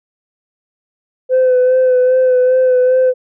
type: tone with vibrato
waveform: sine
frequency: 509 Hz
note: C5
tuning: 48 cents flat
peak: -6 dBFS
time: 1.29-3.14 s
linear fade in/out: 50 ms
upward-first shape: sine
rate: 2.5 Hz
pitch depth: 25 cents each way
effects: tanh soft clip ceiling -6 dBFS